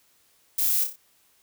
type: noise with echo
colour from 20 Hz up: violet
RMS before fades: -24 dBFS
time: 0.58-0.84 s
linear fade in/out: 5 ms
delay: 30 ms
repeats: 4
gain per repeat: -6 dB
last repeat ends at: 0.96 s
effects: white hiss -63 dBFS RMS until 1.42 s